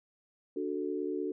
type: chord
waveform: sine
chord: D major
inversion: none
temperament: equal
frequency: 293.7 / 370 / 440 Hz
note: D4 / F#4 / A4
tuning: 0 / 0 / 0 cents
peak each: -36 / -35 / -37 dBFS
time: 0.56-1.32 s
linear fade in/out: 5 ms
effects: none